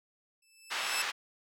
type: tone with exponential growth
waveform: 15% pulse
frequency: 2635 Hz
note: E7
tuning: 1 cent flat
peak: -22 dBFS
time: 0.42-1.02 s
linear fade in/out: 5 ms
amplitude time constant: 130 ms
type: band-pass noise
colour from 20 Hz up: pink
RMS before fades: -35 dBFS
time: 0.7-1.12 s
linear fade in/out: 20 ms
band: 1200 to 4200 Hz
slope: 12 dB/octave
effects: none